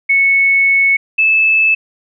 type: tone pair in turn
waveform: sine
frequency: 2207 / 2618 Hz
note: C#7 / E7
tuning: -8 / -13 cents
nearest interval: minor third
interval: 295 cents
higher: second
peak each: -8 dBFS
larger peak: neither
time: 0.09-0.97 / 1.18-1.75 s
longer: first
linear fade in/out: 10 ms
effects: none